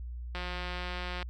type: click train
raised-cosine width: 0.3 ms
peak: -22 dBFS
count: 158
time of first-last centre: 0.35-1.227 s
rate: 179 Hz
effects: added 60 Hz sine -37 dBFS peak until 1.29 s